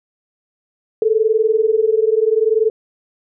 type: tone pair together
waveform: sine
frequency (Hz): 430 / 450.6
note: A4 / A4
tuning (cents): -40 / +41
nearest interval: minor second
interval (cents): 81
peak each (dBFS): -15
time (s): 1.02-2.7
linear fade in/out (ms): 2
effects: none